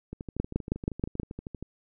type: two click trains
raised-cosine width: 3 ms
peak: -13 / -24 dBFS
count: 6 / 20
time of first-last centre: 0.4-1.199 / 0.13-1.626 s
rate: 6.26 / 12.7 Hz
effects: none